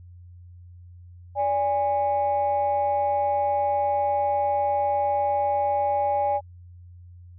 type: tone pair together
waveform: sine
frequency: 580 / 820.2 Hz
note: D5 / G#5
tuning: -22 / -22 cents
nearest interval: tritone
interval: 600 cents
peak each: -24 / -21 dBFS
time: 1.35-6.41 s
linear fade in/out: 50 ms
effects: tanh soft clip ceiling -15 dBFS + added 88 Hz sine -43 dBFS peak until 7.38 s